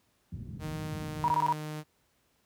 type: low-pass noise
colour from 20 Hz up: white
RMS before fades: -40 dBFS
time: 0.32-1.31 s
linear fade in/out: 5 ms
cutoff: 190 Hz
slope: 24 dB/octave
type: tone with pitch glide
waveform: sawtooth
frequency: 154.9 to 152.94 Hz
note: D#3 to D#3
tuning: -7 to -29 cents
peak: -32 dBFS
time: 0.59-1.84 s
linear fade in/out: 50 ms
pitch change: -22 cents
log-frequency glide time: 0.76-1.33 s
type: tone bursts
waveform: sine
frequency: 957 Hz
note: A#5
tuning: 45 cents sharp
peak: -23 dBFS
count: 5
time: 1.24-1.525 s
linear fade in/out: 0 ms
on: 41 ms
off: 20 ms
effects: pink hiss -71 dBFS RMS until 2.45 s + high-pass 60 Hz 12 dB/octave